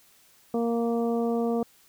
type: harmonic tone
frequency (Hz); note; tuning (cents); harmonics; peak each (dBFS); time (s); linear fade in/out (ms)
233.1; A#3; 0; 1 / 2 / 3 / 4 / 5; -26 / -27 / -33 / -44 / -42; 0.54-1.63; 2
effects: white hiss -59 dBFS RMS until 1.88 s